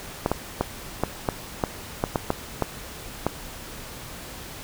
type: clicks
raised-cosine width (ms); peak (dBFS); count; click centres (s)
1; -7; 11; 0.261 / 0.316 / 0.61 / 1.036 / 1.288 / 1.638 / 2.039 / 2.158 / 2.304 / 2.623 / 3.266
effects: pink hiss -39 dBFS RMS until 4.63 s